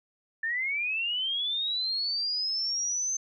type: linear sweep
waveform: sine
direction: up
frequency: 1760 to 6272 Hz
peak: -27 dBFS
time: 0.43-3.17 s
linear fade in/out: 5 ms
effects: none